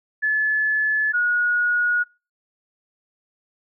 sine tone pair in turn, 1724 / 1449.7 Hz, A6 / F#6, -36 / -36 cents, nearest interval minor third, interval 300 cents, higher first, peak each -17 dBFS, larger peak neither, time 0.22-1.13 / 1.13-2.04 s, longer neither, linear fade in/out 20 ms, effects noise-tail reverb RT60 0.3 s tail -24 dB re dry

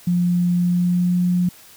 sine tone with pitch glide, 176.3 to 178.35 Hz, F3 to F3, +17 to +37 cents, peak -15 dBFS, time 0.07-1.49 s, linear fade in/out 5 ms, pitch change +20 cents, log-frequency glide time 0.56-1.17 s, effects white hiss -46 dBFS RMS until 1.76 s

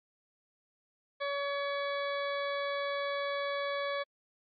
harmonic tone, 565 Hz, C#5, 33 cents sharp, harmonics 1 / 2 / 3 / 4 / 6 / 7 / 8, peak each -34 / -38 / -41 / -42 / -45 / -50 / -53 dBFS, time 1.2-4.04 s, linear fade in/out 20 ms, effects AAC 48 kbps

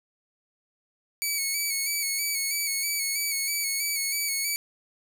10% pulse tone with vibrato, 2245 Hz, C#7, 21 cents sharp, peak -17 dBFS, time 1.22-4.56 s, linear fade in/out 0 ms, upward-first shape square, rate 3.1 Hz, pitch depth 36 cents each way, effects none

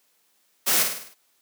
white noise with echo, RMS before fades -21 dBFS, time 0.66-0.84 s, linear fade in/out 20 ms, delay 51 ms, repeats 6, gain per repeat -5 dB, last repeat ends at 1.146 s, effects white hiss -66 dBFS RMS until 1.41 s + high-pass 200 Hz 12 dB/octave

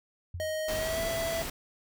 sine tone with exponential decay, 87.31 Hz, F2, in tune, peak -32 dBFS, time 0.34-0.64 s, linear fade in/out 5 ms, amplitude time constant 65 ms
square tone with pitch glide, 625 to 662.2 Hz, D#5 to E5, +8 to +8 cents, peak -31 dBFS, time 0.4-1.42 s, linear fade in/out 0 ms, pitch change +100 cents, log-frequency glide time 0.73-1.03 s
pink noise, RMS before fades -36 dBFS, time 0.68-1.5 s, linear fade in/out 5 ms
effects none

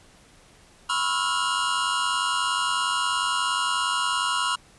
square tone cluster, 992 / 1089 / 1320 / 1411 / 2844 Hz, B5 / C#6 / E6 / F6 / F7, +7 / -31 / +2 / +17 / +31 cents, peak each -30 dBFS, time 0.89-4.56 s, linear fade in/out 10 ms, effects pink hiss -54 dBFS RMS until 4.78 s + resampled to 24000 Hz

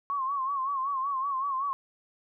sine tone with vibrato, 1090 Hz, C#6, 29 cents flat, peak -27 dBFS, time 0.1-1.73 s, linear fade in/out 0 ms, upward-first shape sine, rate 5.3 Hz, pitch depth 85 cents each way, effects none

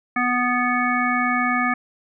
harmonic tone, 246.9 Hz, B3, in tune, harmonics 1 / 3 / 5 / 7 / 9, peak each -24 / -26 / -23 / -25 / -25 dBFS, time 0.16-1.74 s, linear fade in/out 5 ms, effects none

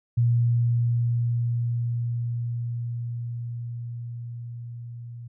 sine tone with level ramp, 118.7 Hz, A#2, 32 cents sharp, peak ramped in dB -17 to -36 dBFS, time 0.17-5.28 s, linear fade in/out 10 ms, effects none

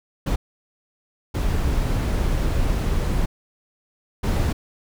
brown noise bursts at uneven times, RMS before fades -21 dBFS, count 3, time 0.26-0.36 / 1.34-3.26 / 4.23-4.53 s, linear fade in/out 10 ms, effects none

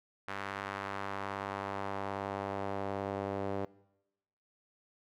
sawtooth tone with band-pass filter sweep, 98.8 Hz, G2, 14 cents sharp, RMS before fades -38 dBFS, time 0.28-3.65 s, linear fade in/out 0 ms, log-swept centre 1500 to 530 Hz, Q 1.3, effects noise-tail reverb RT60 0.9 s tail -22 dB re dry

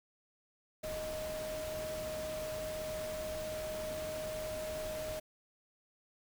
sine tone in noise, 622.3 Hz, D#5, in tune, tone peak -38 dBFS, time 0.83-5.2 s, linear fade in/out 10 ms, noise pink, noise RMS -45 dBFS, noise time 0.83-5.2 s, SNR +4 dB, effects none

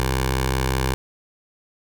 10% pulse tone with notch filter, 65.2 Hz, C2, 5 cents flat, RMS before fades -22 dBFS, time 0-0.94 s, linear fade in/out 0 ms, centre 240 Hz, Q 0.95, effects none

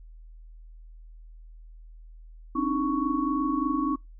sine tone cluster, 264.5 / 289.6 / 312.9 / 1113 Hz, C4 / D4 / D#4 / C#6, +19 / -24 / +10 / +7 cents, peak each -29 dBFS, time 2.55-3.96 s, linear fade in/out 10 ms, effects noise-tail reverb RT60 0.2 s tail -26 dB re dry + added 40 Hz sine -44 dBFS peak until 4.19 s

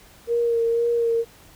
sine tone with vibrato, 466.2 Hz, A#4, in tune, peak -18 dBFS, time 0.27-1.25 s, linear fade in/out 50 ms, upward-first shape sine, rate 2 Hz, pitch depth 22 cents each way, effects pink hiss -50 dBFS RMS until 1.55 s

